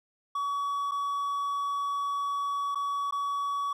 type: tone with dropouts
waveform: triangle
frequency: 1132 Hz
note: C#6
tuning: 36 cents sharp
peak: -26 dBFS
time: 0.35-3.73 s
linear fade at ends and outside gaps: 5 ms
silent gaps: 0.912-0.917 / 2.748-2.755 / 3.11-3.123 s
effects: none